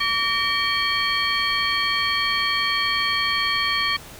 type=tone cluster; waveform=sine; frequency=1148 / 1836 / 2303 / 3206 / 4382 Hz; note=D6 / A#6 / D7 / G7 / C#8; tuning=-40 / -27 / -34 / +38 / -21 cents; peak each=-26 dBFS; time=0-3.97 s; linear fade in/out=10 ms; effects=pink hiss -41 dBFS RMS until 4.19 s